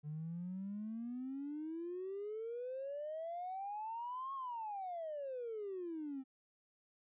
triangle exponential two-way sweep, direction up then down, 146.83 to 1100 to 259 Hz, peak -37 dBFS, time 0.03-6.24 s, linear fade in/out 50 ms, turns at 4.34 s, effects tanh soft clip ceiling -38 dBFS + resampled to 8000 Hz

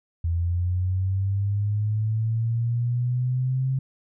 sine linear sweep, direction up, 83.2 to 133.3 Hz, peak -21 dBFS, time 0.24-3.79 s, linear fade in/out 5 ms, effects none

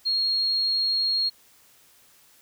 sine tone, 4272 Hz, C8, 35 cents sharp, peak -21 dBFS, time 0.05-1.3 s, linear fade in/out 20 ms, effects white hiss -57 dBFS RMS until 2.41 s

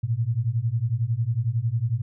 sine beating tone pair, 110 / 121 Hz, A2 / B2, 0 / -35 cents, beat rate 11 Hz, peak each -25 / -24 dBFS, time 0.03-2.02 s, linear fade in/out 10 ms, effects none

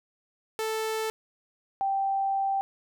sawtooth / sine tone pair in turn, 440 / 782.3 Hz, A4 / G5, 0 / -4 cents, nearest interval minor seventh, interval 996 cents, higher second, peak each -24 dBFS, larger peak neither, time 0.59-1.1 / 1.81-2.61 s, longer second, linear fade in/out 0 ms, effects none

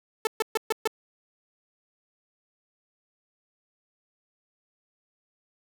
sawtooth tone bursts, 440 Hz, A4, in tune, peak -18 dBFS, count 5, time 0.25-0.875 s, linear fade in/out 2 ms, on 21 ms, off 130 ms, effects none

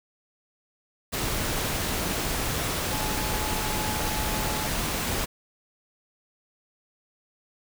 sine tone in noise, 857 Hz, A5, 46 cents flat, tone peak -35 dBFS, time 2.91-4.68 s, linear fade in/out 20 ms, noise pink, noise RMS -28 dBFS, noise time 1.12-5.26 s, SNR -10 dB, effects none

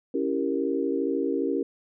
sine chord, C# diminished seventh, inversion none, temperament equal, 277.2 / 329.6 / 392 / 466.2 Hz, C#4 / E4 / G4 / Bb4, 0 / 0 / 0 / 0 cents, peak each -28 / -30 / -29 / -30 dBFS, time 0.14-1.63 s, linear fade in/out 5 ms, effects none

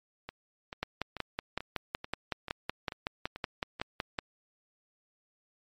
two click trains, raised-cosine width 0.3 ms, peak -15 / -23 dBFS, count 19 / 9, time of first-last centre 0.83-4.188 / 0.29-3.799 s, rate 5.36 / 2.28 Hz, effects MP3 64 kbps

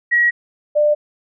sine tone pair in turn, 1909 / 596.1 Hz, A#6 / D5, +41 / +26 cents, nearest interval octave + minor sixth, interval 2015 cents, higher first, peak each -11 dBFS, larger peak neither, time 0.11-0.31 / 0.75-0.95 s, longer neither, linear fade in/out 20 ms, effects none

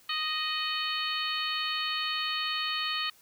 harmonic tone with a mistuned harmonic, 622.3 Hz, D#5, in tune, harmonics 2 / 3 / 4 / 5 / 6 / 7, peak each -35 / -37 / -37 / -34 / -38 / -36 dBFS, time 0.09-3.1 s, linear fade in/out 5 ms, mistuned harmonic 5, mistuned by -42 cents, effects white hiss -60 dBFS RMS until 3.21 s

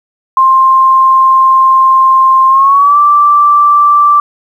sine tone with pitch glide, 1055 to 1170.6 Hz, C6 to D6, +14 to -6 cents, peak -3 dBFS, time 0.37-4.2 s, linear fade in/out 2 ms, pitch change +180 cents, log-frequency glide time 2.48-2.98 s, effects 7-bit

